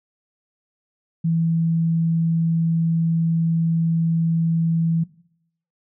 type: tone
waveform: sine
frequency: 164.81 Hz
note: E3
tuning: in tune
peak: -17 dBFS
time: 1.24-5.04 s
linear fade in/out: 10 ms
effects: noise-tail reverb RT60 0.7 s tail -19 dB re dry